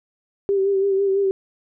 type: tone with vibrato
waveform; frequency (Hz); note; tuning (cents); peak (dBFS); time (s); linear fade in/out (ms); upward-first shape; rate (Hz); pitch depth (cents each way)
sine; 392; G4; 0; -16; 0.49-1.31; 0; sine; 6; 37
effects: none